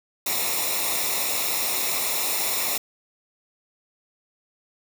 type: noise with comb filter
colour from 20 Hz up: white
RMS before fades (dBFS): -25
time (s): 0.26-2.78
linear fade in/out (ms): 5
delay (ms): 0.64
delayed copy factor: -0.75
effects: none